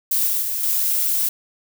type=noise with level steps; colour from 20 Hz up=violet; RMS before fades=-19 / -21 / -24 / -20 dBFS; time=0.11-1.29 s; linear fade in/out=5 ms; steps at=0.27 / 0.42 / 0.63 s; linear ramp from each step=2 ms; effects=none